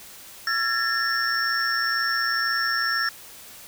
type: tone cluster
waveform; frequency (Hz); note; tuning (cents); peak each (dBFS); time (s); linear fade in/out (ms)
sine; 1354 / 1680 / 1802 / 5440; E6 / G#6 / A6 / F8; +46 / +19 / +41 / -46; -27; 0.47-3.09; 2
effects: white hiss -44 dBFS RMS until 3.67 s